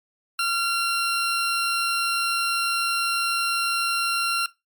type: tone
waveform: 20% pulse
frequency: 1374 Hz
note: F6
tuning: 29 cents flat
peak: -16 dBFS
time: 0.39-4.46 s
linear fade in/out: 2 ms
effects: noise-tail reverb RT60 0.2 s tail -18 dB re dry + MP3 96 kbps